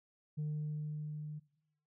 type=tone with level ramp; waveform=sine; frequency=151.1 Hz; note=D3; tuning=50 cents sharp; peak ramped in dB=-32 to -41 dBFS; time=0.37-1.4 s; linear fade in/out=20 ms; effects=noise-tail reverb RT60 0.8 s tail -20 dB re dry + tanh soft clip ceiling -33 dBFS